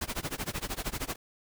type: noise with tremolo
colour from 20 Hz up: pink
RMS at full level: -32 dBFS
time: 0.01-1.16 s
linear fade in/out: 5 ms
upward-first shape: sine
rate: 13 Hz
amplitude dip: 95%
effects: none